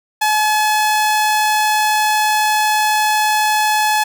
sawtooth tone, 854 Hz, G#5, 48 cents sharp, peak -9 dBFS, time 0.21-4.04 s, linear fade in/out 10 ms, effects none

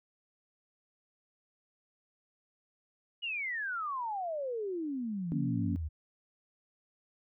sine exponential sweep, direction down, 2935 to 73.42 Hz, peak -33 dBFS, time 3.22-5.89 s, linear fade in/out 20 ms
sine chord, Bb minor, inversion second, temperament just, 174.81 / 233.1 / 279.7 Hz, F3 / Bb3 / Db4, +2 / 0 / +16 cents, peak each -35 dBFS, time 5.32-5.76 s, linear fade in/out 0 ms
effects none

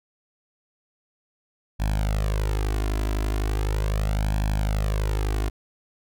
sawtooth tone with flanger, 51.91 Hz, G#1, in tune, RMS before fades -24 dBFS, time 1.79-5.5 s, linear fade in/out 20 ms, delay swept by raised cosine 1.2 to 3 ms, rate 0.38 Hz, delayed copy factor +0.9, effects none

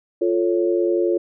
sine chord, F augmented, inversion none, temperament equal, 349.2 / 440 / 554.4 Hz, F4 / A4 / C#5, 0 / 0 / 0 cents, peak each -18 / -23 / -24 dBFS, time 0.21-1.18 s, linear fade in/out 10 ms, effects none

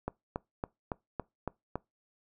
click train, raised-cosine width 1 ms, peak -19 dBFS, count 7, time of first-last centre 0.08-1.756 s, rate 3.58 Hz, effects noise-tail reverb RT60 0.2 s tail -23 dB re dry

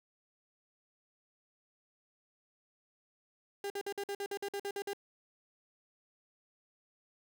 35% pulse tone bursts, 401.2 Hz, G4, 40 cents sharp, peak -34 dBFS, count 12, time 3.64-4.933 s, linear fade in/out 2 ms, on 61 ms, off 51 ms, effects none

